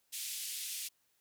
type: band-pass noise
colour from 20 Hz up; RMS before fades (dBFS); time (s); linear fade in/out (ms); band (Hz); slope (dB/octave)
white; -41; 0.12-0.89; 20; 2500 to 13000; 24
effects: white hiss -75 dBFS RMS until 1.2 s